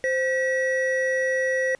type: tone pair together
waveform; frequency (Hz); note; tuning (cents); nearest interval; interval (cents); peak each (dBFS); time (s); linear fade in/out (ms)
triangle; 520 / 1926.2; C5 / B6; -11 / -44; octave + major seventh; 2267; -21 / -23; 0.04-1.75; 0
effects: pink hiss -59 dBFS RMS until 1.79 s + resampled to 22050 Hz